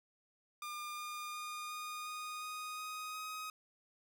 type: tone with pitch steps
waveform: sawtooth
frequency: 1204 / 1211.7 / 1219.4 / 1227.2 / 1235 / 1242.9 / 1250.8 / 1258.8 Hz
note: D6 / D#6 / D#6 / D#6 / D#6 / D#6 / D#6 / D#6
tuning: +43 / -46 / -35 / -24 / -13 / -2 / +9 / +20 cents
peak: -38 dBFS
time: 0.62-3.5 s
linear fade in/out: 2 ms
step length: 360 ms
effects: none